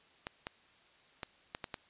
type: clicks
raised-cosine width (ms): 0.3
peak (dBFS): -22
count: 6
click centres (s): 0.269 / 0.469 / 1.232 / 1.549 / 1.642 / 1.742
effects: white hiss -64 dBFS RMS until 1.89 s + resampled to 8000 Hz